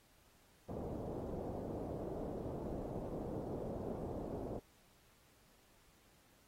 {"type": "low-pass noise", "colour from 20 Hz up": "white", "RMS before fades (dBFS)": -43, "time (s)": [0.68, 4.6], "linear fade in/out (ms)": 20, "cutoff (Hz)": 590, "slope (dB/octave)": 24, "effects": ["pink hiss -69 dBFS RMS until 6.47 s", "AAC 48 kbps"]}